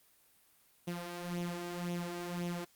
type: tone with flanger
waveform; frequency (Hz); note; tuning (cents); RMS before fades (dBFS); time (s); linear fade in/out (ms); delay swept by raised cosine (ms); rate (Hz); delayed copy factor
sawtooth; 174.61; F3; 0; -39; 0.87-2.65; 10; 0.31 to 3.21; 1.9; +0.6
effects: white hiss -67 dBFS RMS until 2.75 s + Opus 32 kbps